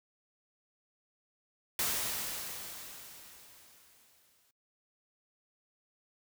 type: noise with exponential decay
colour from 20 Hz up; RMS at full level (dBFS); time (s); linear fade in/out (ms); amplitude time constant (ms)
white; -31; 1.79-4.51; 2; 590
effects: noise-tail reverb RT60 0.1 s tail -21 dB re dry